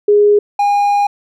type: tone pair in turn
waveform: sine / triangle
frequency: 413.5 / 814.2 Hz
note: G#4 / G#5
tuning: -8 / -35 cents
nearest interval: octave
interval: 1173 cents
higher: second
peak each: -6 / -8 dBFS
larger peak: first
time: 0.08-0.39 / 0.59-1.07 s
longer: second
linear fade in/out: 5 ms
effects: none